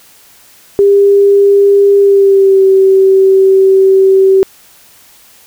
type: tone with pitch glide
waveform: sine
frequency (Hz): 400.4 to 384.3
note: G4 to G4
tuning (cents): +37 to -34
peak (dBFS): -3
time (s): 0.79-4.43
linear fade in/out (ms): 0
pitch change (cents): -71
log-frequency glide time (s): 1.99-2.64
effects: white hiss -42 dBFS RMS until 5.46 s